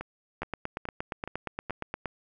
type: two click trains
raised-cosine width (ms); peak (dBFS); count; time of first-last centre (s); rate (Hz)
0.5; -21 / -17; 5 / 15; 0.01-1.698 / 0.42-2.057; 2.37 / 8.55
effects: none